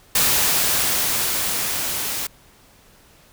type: noise with level ramp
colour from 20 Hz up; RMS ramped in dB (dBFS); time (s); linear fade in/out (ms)
white; -17 to -26; 0.15-2.27; 5
effects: pink hiss -52 dBFS RMS until 3.32 s